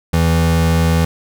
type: tone pair together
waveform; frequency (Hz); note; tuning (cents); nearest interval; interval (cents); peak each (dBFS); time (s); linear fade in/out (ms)
square; 82.67 / 164.81; E2 / E3; +6 / 0; octave; 1194; -15; 0.13-1.05; 5
effects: none